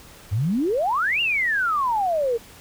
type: exponential two-way sweep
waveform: sine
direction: up then down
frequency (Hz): 91.1 to 2872 to 446.8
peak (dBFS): -19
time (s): 0.31-2.38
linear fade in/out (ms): 20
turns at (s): 1.21
effects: pink hiss -46 dBFS RMS until 2.6 s